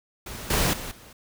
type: noise with level steps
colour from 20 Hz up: pink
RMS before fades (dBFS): -37 / -23 / -35 / -48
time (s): 0.26-1.13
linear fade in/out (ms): 5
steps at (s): 0.5 / 0.73 / 0.91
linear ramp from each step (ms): 5
effects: none